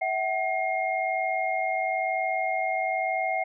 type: tone cluster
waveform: sine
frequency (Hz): 653 / 754 / 2135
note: E5 / F#5 / C7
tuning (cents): -17 / +32 / +34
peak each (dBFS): -30 / -27 / -30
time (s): 0.01-3.44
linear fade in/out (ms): 10
effects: none